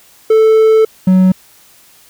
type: tone pair in turn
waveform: triangle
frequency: 440 / 186.18 Hz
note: A4 / F#3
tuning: 0 / +11 cents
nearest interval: octave + minor third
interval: 1489 cents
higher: first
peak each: -3 dBFS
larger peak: neither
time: 0.3-0.85 / 1.07-1.32 s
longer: first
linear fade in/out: 5 ms
effects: white hiss -45 dBFS RMS until 2.09 s